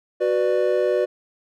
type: chord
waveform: triangle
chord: B minor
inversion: second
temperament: just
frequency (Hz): 370.4 / 493.9 / 592.7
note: F#4 / B4 / D5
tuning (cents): +2 / 0 / +16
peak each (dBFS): -20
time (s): 0.2-1.06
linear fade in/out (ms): 20
effects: none